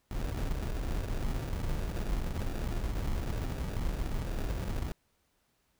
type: noise with sample-and-hold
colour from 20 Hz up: brown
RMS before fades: -33 dBFS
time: 0.11-4.92 s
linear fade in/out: 2 ms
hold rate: 1050 Hz
effects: pink hiss -74 dBFS RMS until 5.79 s